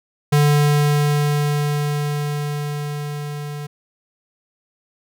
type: tone with level ramp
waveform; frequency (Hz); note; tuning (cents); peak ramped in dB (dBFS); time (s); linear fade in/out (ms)
square; 146.83; D3; 0; -12 to -28; 0.32-3.67; 10
effects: none